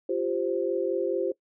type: chord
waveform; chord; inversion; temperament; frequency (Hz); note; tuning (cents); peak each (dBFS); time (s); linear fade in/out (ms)
sine; F suspended second; none; equal with one note detuned; 347.4 / 392 / 523.3; F4 / G4 / C5; -9 / 0 / 0; -29; 0.09-1.32; 5
effects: noise-tail reverb RT60 0.1 s tail -21 dB re dry